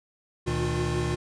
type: tone cluster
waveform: square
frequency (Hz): 73.4 / 120.4 / 157.2 / 301.5 / 355.5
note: D2 / B2 / D#3 / D4 / F4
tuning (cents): 0 / -44 / +18 / +46 / +31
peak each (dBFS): -33 / -31 / -32 / -39 / -31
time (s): 0.46-1.16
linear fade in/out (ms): 20
effects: resampled to 22050 Hz